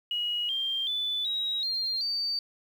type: tone with pitch steps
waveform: sine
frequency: 2900 / 3181 / 3489 / 3827 / 4197 / 4603 Hz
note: F#7 / G7 / A7 / A#7 / C8 / D8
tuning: -35 / +25 / -15 / +45 / +5 / -36 cents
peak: -27 dBFS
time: 0.11-2.39 s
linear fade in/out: 2 ms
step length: 380 ms
effects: 9-bit